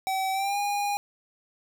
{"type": "tone with pitch glide", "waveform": "square", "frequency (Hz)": [765, 815.2], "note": ["G5", "G#5"], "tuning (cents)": [-42, -32], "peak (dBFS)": -26, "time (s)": [0.07, 0.97], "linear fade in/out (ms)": 0, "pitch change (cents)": 110, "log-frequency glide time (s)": [0.32, 0.58], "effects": ["10-bit"]}